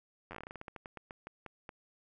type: slowing click train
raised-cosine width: 0.5 ms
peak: -29 dBFS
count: 20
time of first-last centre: 0.31-1.692 s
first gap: 10 ms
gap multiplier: 1.19
effects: none